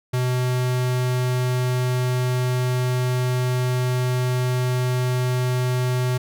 square tone, 125.9 Hz, B2, 34 cents sharp, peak -20 dBFS, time 0.13-6.18 s, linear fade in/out 10 ms, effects none

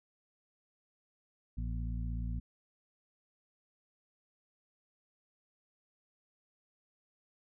harmonic tone with a mistuned harmonic, 56.6 Hz, A1, 50 cents sharp, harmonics 1 / 2 / 3 / 4, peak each -35 / -41 / -45 / -47 dBFS, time 1.57-2.4 s, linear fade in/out 10 ms, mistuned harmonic 4, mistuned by +96 cents, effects none

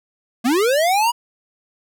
square linear sweep, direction up, 220 to 978 Hz, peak -15 dBFS, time 0.44-1.12 s, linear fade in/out 20 ms, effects none

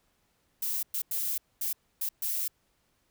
violet noise bursts at uneven times, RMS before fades -31 dBFS, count 6, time 0.62-0.83 / 0.94-1.02 / 1.11-1.38 / 1.61-1.73 / 2.01-2.09 / 2.22-2.48 s, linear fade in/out 5 ms, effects pink hiss -72 dBFS RMS until 3.1 s

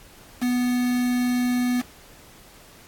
triangle tone with quantisation, 246.9 Hz, B3, in tune, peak -18 dBFS, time 0.41-1.82 s, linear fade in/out 20 ms, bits 5, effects pink hiss -49 dBFS RMS until 2.87 s + AAC 64 kbps

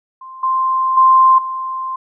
sine tone with level steps, 1046.5 Hz, C6, in tune, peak -31 / -13 / -6 / -20 dBFS, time 0.21-1.96 s, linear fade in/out 5 ms, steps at 0.43 / 0.97 / 1.38 s, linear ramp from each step 5 ms, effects none

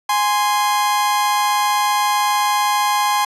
40% pulse tone pair together, 828.6 / 1044 Hz, G#5 / C6, -4 / -4 cents, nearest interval major third, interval 400 cents, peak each -17 dBFS, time 0.09-3.25 s, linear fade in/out 5 ms, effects resampled to 32000 Hz

